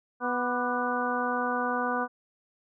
harmonic tone with a mistuned harmonic, 246.9 Hz, B3, in tune, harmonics 1 / 2 / 3 / 4 / 5 / 6, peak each -33 / -33 / -33 / -33 / -33 / -33 dBFS, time 0.2-2.08 s, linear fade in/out 50 ms, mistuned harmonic 5, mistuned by -54 cents, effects none

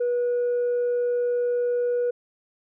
sine tone, 485.7 Hz, B4, 29 cents flat, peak -19 dBFS, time 0-2.11 s, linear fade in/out 10 ms, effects tanh soft clip ceiling -19 dBFS

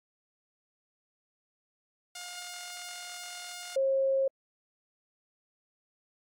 5% pulse / sine tone pair in turn, 712 / 538.2 Hz, F5 / C5, +33 / +49 cents, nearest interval perfect fourth, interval 484 cents, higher first, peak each -29 / -24 dBFS, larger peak second, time 2.15-3.76 / 3.76-4.28 s, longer first, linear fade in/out 5 ms, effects AAC 64 kbps

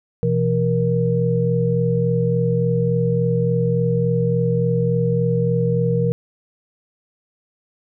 sine tone cluster, 124.4 / 167.9 / 471.3 Hz, B2 / E3 / A#4, +13 / +32 / +19 cents, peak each -20 dBFS, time 0.23-6.12 s, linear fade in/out 0 ms, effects none

